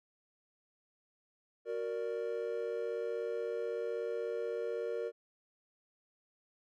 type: chord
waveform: triangle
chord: Gb augmented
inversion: none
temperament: equal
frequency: 370 / 466.2 / 587.3 Hz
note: Gb4 / Bb4 / D5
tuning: 0 / 0 / 0 cents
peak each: -40 / -34 / -40 dBFS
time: 1.65-5.12 s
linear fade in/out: 50 ms
effects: none